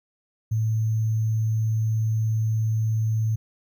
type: tone with sample-and-hold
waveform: sine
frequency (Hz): 110.4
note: A2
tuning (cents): +6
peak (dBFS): -20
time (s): 0.51-3.36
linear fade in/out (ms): 10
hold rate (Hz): 6300
effects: none